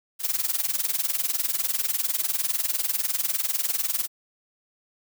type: noise with tremolo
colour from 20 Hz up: blue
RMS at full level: -22 dBFS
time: 0.19-4.08 s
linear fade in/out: 50 ms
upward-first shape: triangle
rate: 20 Hz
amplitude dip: 95%
effects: none